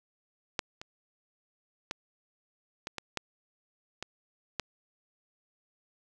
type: clicks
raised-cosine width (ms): 0.2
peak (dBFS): -11 / -24 / -16 / -19 / -18 / -14 / -19 / -13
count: 8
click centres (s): 0.592 / 0.815 / 1.911 / 2.871 / 2.983 / 3.173 / 4.026 / 4.597
effects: none